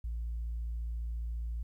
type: tone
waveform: sine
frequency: 57.3 Hz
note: A#1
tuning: 29 cents flat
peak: -32 dBFS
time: 0.04-1.63 s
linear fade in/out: 5 ms
effects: tanh soft clip ceiling -31 dBFS + 12-bit